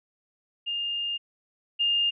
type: tone pair in turn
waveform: sine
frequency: 2818 / 2818 Hz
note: F7 / F7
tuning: +15 / +15 cents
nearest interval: unison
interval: 0 cents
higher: neither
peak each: -27 / -21 dBFS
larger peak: second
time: 0.66-1.18 / 1.79-2.11 s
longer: first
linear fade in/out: 20 ms
effects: none